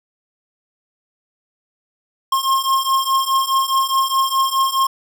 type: beating tone pair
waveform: square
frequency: 1067 / 1071.8 Hz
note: C6 / C6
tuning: +34 / +41 cents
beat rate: 4.8 Hz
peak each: -20 / -18 dBFS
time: 2.32-4.87 s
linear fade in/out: 5 ms
effects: none